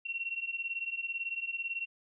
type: beating tone pair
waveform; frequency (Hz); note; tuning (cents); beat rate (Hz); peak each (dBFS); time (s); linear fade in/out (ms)
sine; 2718 / 2736; F7 / F7; -48 / -36; 18; -38 / -36; 0.05-1.86; 10
effects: none